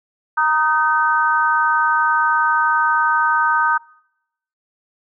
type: chord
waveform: sine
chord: Eb major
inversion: second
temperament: equal with one note detuned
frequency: 932.3 / 1244.5 / 1533.9 Hz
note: Bb5 / Eb6 / G6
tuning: 0 / 0 / -38 cents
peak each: -18 dBFS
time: 0.37-3.78 s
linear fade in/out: 10 ms
effects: noise-tail reverb RT60 0.8 s tail -25 dB re dry